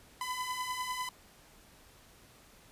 sawtooth beating tone pair, 1000 / 1010 Hz, B5 / B5, +21 / +39 cents, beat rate 10 Hz, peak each -35 / -33 dBFS, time 0.21-1.09 s, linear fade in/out 2 ms, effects pink hiss -59 dBFS RMS until 2.71 s + resampled to 32000 Hz

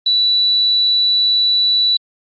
sine tone, 3951 Hz, B7, in tune, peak -11 dBFS, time 0.06-1.97 s, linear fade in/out 5 ms, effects Opus 32 kbps

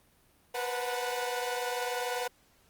sawtooth tone cluster, 487.8 / 508 / 735 / 885 Hz, B4 / B4 / F#5 / A5, -21 / +49 / -12 / +10 cents, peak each -31 / -35 / -32 / -38 dBFS, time 0.54-2.28 s, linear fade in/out 10 ms, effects pink hiss -65 dBFS RMS until 2.69 s + Opus 32 kbps

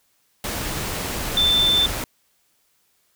sine tone in noise, 3544 Hz, A7, 12 cents sharp, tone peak -15 dBFS, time 1.37-1.86 s, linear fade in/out 2 ms, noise pink, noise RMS -27 dBFS, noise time 0.44-2.04 s, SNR +9 dB, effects white hiss -65 dBFS RMS until 3.15 s

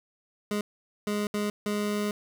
25% pulse tone bursts at uneven times, 207.7 Hz, G#3, in tune, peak -23 dBFS, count 4, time 0.51-0.61 / 1.07-1.27 / 1.34-1.5 / 1.66-2.11 s, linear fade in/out 2 ms, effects none

